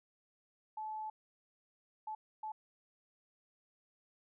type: tone bursts at uneven times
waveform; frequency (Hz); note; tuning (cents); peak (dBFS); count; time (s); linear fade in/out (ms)
sine; 865; A5; -30; -39; 3; 0.77-1.1 / 2.07-2.15 / 2.43-2.52; 5
effects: none